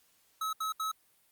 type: tone bursts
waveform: square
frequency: 1288 Hz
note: E6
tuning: 41 cents flat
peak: -32 dBFS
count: 3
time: 0.41-0.916 s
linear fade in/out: 5 ms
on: 120 ms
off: 73 ms
effects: white hiss -68 dBFS RMS until 1.31 s + Opus 48 kbps

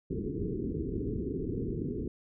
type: low-pass noise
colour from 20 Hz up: white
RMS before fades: -34 dBFS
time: 0.1-2.08 s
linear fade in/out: 5 ms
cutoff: 440 Hz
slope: 96 dB/octave
effects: none

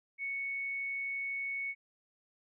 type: tone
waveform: sine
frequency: 2217 Hz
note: C#7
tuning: in tune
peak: -34 dBFS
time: 0.18-1.75 s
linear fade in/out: 50 ms
effects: none

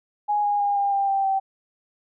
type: tone with pitch steps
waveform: sine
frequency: 830.6 / 821.1 / 811.6 / 802.3 / 793.1 / 784 / 775 Hz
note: G#5 / G#5 / G#5 / G5 / G5 / G5 / G5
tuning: 0 / -20 / -40 / +40 / +20 / 0 / -20 cents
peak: -19 dBFS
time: 0.28-1.4 s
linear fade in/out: 20 ms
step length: 160 ms
effects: none

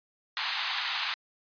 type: band-pass noise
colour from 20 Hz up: white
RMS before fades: -32 dBFS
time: 0.37-1.14 s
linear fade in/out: 0 ms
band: 800 to 4500 Hz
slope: 48 dB/octave
effects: resampled to 11025 Hz

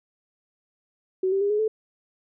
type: tone with pitch steps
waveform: sine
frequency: 375.2 / 389.6 / 404.5 / 419.9 / 436 Hz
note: F#4 / G4 / G#4 / G#4 / A4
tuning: +24 / -11 / -46 / +19 / -16 cents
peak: -20 dBFS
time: 1.23-1.68 s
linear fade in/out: 5 ms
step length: 90 ms
effects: none

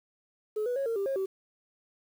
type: tone with pitch steps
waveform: sine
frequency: 427.1 / 491 / 549 / 457.9 / 395.6 / 541 / 383.8 Hz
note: G#4 / B4 / C#5 / A#4 / G4 / C#5 / G4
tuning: +48 / -10 / -17 / -31 / +16 / -42 / -37 cents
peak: -26 dBFS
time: 0.56-1.26 s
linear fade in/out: 10 ms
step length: 100 ms
effects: tanh soft clip ceiling -25 dBFS + 9-bit

